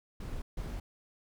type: noise bursts at uneven times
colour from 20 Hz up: brown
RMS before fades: -38 dBFS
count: 2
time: 0.2-0.42 / 0.57-0.8 s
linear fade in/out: 5 ms
effects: none